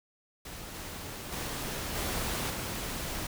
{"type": "noise with level steps", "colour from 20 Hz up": "pink", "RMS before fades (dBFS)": [-43, -41, -36, -33, -36], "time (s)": [0.45, 3.27], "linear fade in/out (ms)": 5, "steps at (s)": [0.74, 1.32, 1.95, 2.5], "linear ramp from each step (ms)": 5, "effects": []}